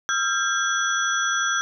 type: tone cluster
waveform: sine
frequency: 1285 / 1376 / 1597 / 3347 / 5910 Hz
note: E6 / F6 / G6 / G#7 / F#8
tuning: -45 / -26 / +32 / +13 / -3 cents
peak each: -33 / -25 / -24 / -30 / -28 dBFS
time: 0.09-1.61 s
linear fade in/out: 0 ms
effects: none